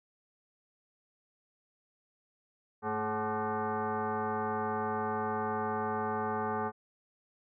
sine tone with frequency modulation, 220 Hz, A3, in tune, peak -30 dBFS, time 2.82-6.72 s, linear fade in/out 50 ms, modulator 323 Hz, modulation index 3.4, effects none

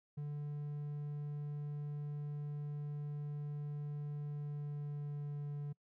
triangle tone with pitch glide, 146.7 to 145.27 Hz, D3 to D3, -2 to -19 cents, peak -37 dBFS, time 0.17-5.73 s, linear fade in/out 10 ms, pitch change -17 cents, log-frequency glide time 4.24-5.53 s, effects noise-tail reverb RT60 0.1 s tail -26 dB re dry

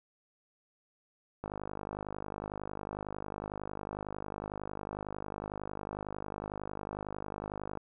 click train, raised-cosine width 1 ms, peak -24 dBFS, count 324, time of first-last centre 1.44-7.773 s, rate 51 Hz, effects none

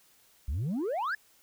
sine exponential sweep, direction up, 59 to 1779 Hz, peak -26 dBFS, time 0.48-1.15 s, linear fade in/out 5 ms, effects tanh soft clip ceiling -28 dBFS + white hiss -63 dBFS RMS until 1.42 s

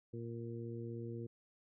harmonic tone, 116.54 Hz, A#2, in tune, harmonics 1 / 2 / 3 / 4, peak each -44 / -48 / -47 / -50 dBFS, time 0.13-1.27 s, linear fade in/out 10 ms, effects none

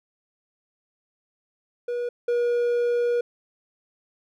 triangle tone pair in turn, 483.2 / 479.6 Hz, B4 / A#4, -38 / +49 cents, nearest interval unison, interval 13 cents, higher first, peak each -23 / -18 dBFS, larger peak second, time 1.88-2.09 / 2.28-3.21 s, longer second, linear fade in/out 5 ms, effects none

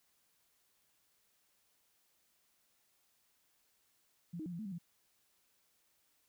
sine tone with pitch steps, 172.1 / 313.8 / 178.1 / 169.3 / 218.1 / 195 / 171 Hz, F3 / D#4 / F3 / E3 / A3 / G3 / F3, -25 / +15 / +34 / +46 / -15 / -9 / -36 cents, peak -40 dBFS, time 4.33-4.785 s, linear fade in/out 10 ms, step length 65 ms, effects white hiss -75 dBFS RMS until 6.28 s

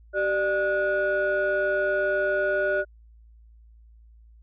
sine tone cluster, 385.1 / 597 / 1455 Hz, G4 / D5 / F#6, -31 / +28 / -29 cents, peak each -27 / -23 / -25 dBFS, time 0.13-2.85 s, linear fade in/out 50 ms, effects tanh soft clip ceiling -16 dBFS + added 56 Hz sine -49 dBFS peak until 4.42 s

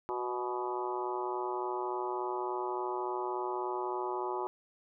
harmonic tone with a mistuned harmonic, 123.47 Hz, B2, in tune, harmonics 3 / 4 / 5 / 6 / 7 / 8 / 9 / 10, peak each -36 / -46 / -45 / -47 / -38 / -39 / -45 / -46 dBFS, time 0.09-4.47 s, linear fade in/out 0 ms, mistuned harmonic 7, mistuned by -21 cents, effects none

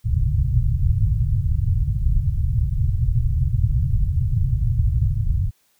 white low-pass noise, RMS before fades -19 dBFS, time 0.04-5.51 s, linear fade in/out 20 ms, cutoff 130 Hz, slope 48 dB/octave, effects white hiss -63 dBFS RMS until 5.79 s

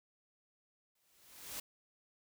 white noise with exponential growth, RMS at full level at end -41 dBFS, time 0.95-1.6 s, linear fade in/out 5 ms, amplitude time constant 140 ms, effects none

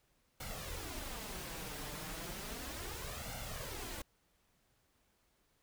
pink noise with flanger, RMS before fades -44 dBFS, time 0.4-4.02 s, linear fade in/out 5 ms, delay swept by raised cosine 1.4 to 6.7 ms, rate 0.34 Hz, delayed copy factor +0.65, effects pink hiss -75 dBFS RMS until 5.62 s

